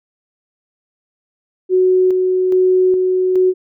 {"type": "tone with tremolo", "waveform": "sine", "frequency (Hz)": 370, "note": "F#4", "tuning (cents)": 0, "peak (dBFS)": -9, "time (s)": [1.69, 3.54], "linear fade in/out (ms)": 50, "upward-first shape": "square", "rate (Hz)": 1.2, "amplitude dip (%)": 30, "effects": []}